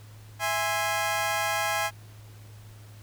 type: chord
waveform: 20% pulse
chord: E augmented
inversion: none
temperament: equal with one note detuned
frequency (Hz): 659.3 / 826.3 / 1046.5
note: E5 / G#5 / B#5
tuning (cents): 0 / -9 / 0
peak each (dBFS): -26 / -23 / -27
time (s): 0.39-1.91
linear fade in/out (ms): 50
effects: added 106 Hz sine -45 dBFS peak until 3.02 s + pink hiss -55 dBFS RMS until 3.02 s

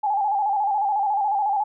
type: tone with vibrato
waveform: sine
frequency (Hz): 818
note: G#5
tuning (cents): -26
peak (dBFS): -19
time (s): 0.03-1.64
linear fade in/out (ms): 10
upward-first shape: square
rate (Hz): 14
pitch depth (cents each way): 63
effects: none

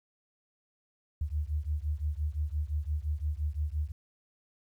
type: beating tone pair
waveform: sine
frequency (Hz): 72.7 / 78.5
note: D2 / D#2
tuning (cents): -17 / +16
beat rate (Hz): 5.8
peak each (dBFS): -32 / -33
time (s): 1.21-3.92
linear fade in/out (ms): 5
effects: 11-bit

